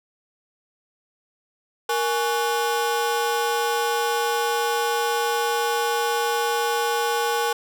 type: ring-modulated tone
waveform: 30% pulse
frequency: 651 Hz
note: E5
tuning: 22 cents flat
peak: -15 dBFS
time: 1.89-7.53 s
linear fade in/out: 5 ms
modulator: 184 Hz
effects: none